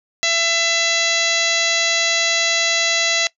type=harmonic tone; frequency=670 Hz; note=E5; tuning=28 cents sharp; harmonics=1 / 2 / 3 / 4 / 5 / 6 / 7 / 8 / 9 / 10; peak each=-26 / -31 / -21 / -24 / -25 / -22 / -29 / -30 / -26 / -26 dBFS; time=0.23-3.27 s; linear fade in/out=0 ms; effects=noise-tail reverb RT60 0.1 s tail -20 dB re dry